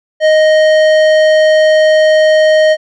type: tone with tanh clipping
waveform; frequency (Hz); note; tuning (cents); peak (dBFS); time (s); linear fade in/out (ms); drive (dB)
triangle; 622.3; D#5; 0; -7; 0.2-2.77; 50; 18
effects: none